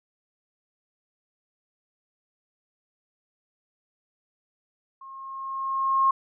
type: tone with level ramp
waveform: sine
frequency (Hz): 1075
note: C6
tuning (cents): +47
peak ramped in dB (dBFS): -41 to -16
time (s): 5.01-6.11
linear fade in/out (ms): 5
effects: none